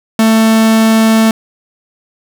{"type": "tone", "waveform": "45% pulse", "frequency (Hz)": 222.2, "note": "A3", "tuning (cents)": 17, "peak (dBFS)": -6, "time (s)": [0.19, 1.31], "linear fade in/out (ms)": 2, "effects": []}